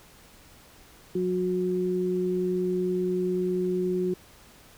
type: tone pair together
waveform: sine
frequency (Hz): 182.1 / 364.2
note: F#3 / F#4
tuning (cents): -27 / -27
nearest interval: octave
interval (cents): 1200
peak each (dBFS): -29 / -25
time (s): 1.15-4.14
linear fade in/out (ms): 5
effects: pink hiss -53 dBFS RMS until 4.77 s